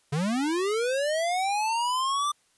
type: linear sweep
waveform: square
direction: up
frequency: 135.8 to 1192 Hz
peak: -25 dBFS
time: 0.12-2.32 s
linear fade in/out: 10 ms
effects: white hiss -66 dBFS RMS until 2.57 s + resampled to 24000 Hz